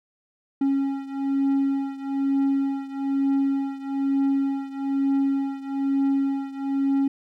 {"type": "beating tone pair", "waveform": "triangle", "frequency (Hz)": [274.1, 275.2], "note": ["C#4", "C#4"], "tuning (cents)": [-19, -12], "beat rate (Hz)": 1.1, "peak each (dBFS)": [-21, -24], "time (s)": [0.61, 7.08], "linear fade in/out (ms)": 5, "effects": []}